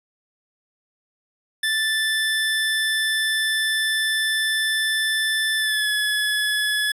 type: tone with pitch glide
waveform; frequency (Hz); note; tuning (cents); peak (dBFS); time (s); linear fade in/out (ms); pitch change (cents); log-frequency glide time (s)
25% pulse; 1760 to 1705; A6 to G#6; 0 to +45; -16; 1.63-6.92; 5; -55; 5.57-5.89
effects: resampled to 32000 Hz